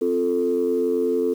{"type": "chord", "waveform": "sine", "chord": "F major", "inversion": "second", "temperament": "equal", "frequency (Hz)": [261.6, 349.2, 440], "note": ["C4", "F4", "A4"], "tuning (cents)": [0, 0, 0], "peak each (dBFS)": [-25, -24, -20], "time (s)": [0.01, 1.34], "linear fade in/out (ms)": 10, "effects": ["tanh soft clip ceiling -11 dBFS", "8-bit"]}